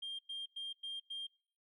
sine tone bursts, 3200 Hz, G7, 35 cents sharp, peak -38 dBFS, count 5, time 0.02-1.27 s, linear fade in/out 10 ms, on 170 ms, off 100 ms, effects noise-tail reverb RT60 0.5 s tail -24 dB re dry + tanh soft clip ceiling -38 dBFS

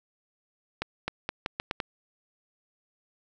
accelerating click train, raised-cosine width 0.3 ms, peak -13 dBFS, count 7, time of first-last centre 0.82-1.802 s, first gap 260 ms, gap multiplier 0.81, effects none

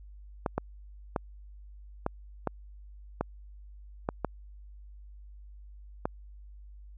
clicks, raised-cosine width 1 ms, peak -14 dBFS, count 9, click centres 0.462 / 0.58 / 1.162 / 2.064 / 2.473 / 3.21 / 4.089 / 4.247 / 6.055 s, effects added 50 Hz sine -46 dBFS peak until 6.97 s

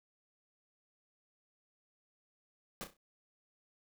pink noise with echo, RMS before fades -42 dBFS, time 2.81-2.84 s, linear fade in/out 0 ms, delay 32 ms, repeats 4, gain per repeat -9 dB, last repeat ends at 2.968 s, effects none

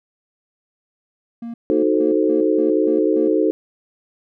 triangle tone bursts, 233.1 Hz, A#3, in tune, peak -25 dBFS, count 7, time 1.42-3.28 s, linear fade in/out 5 ms, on 120 ms, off 170 ms
sine chord, D# diminished seventh, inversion none, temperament equal, 311.1 / 370 / 440 / 523.3 Hz, D#4 / F#4 / A4 / C5, 0 / 0 / 0 / 0 cents, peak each -18 / -20 / -19 / -23 dBFS, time 1.7-3.51 s, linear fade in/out 0 ms
effects none

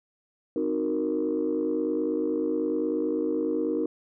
sine chord, C half-diminished seventh, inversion none, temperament equal, 261.6 / 311.1 / 370 / 466.2 Hz, C4 / Eb4 / Gb4 / Bb4, 0 / 0 / 0 / 0 cents, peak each -32 / -27 / -31 / -28 dBFS, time 0.56-3.86 s, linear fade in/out 2 ms, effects tanh soft clip ceiling -17 dBFS

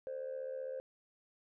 sine tone with amplitude modulation, 523.3 Hz, C5, in tune, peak -34 dBFS, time 0.07-0.8 s, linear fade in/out 0 ms, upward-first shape sine, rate 75.5 Hz, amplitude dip 75%, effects tanh soft clip ceiling -34 dBFS

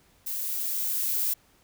violet noise with level ramp, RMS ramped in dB -32 to -26 dBFS, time 0.26-1.34 s, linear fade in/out 10 ms, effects pink hiss -62 dBFS RMS until 1.63 s

